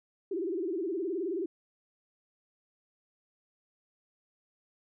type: tone with vibrato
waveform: sine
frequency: 358.4 Hz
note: F4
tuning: 45 cents sharp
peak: -30 dBFS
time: 0.31-1.46 s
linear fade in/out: 5 ms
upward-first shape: sine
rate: 19 Hz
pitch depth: 200 cents each way
effects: none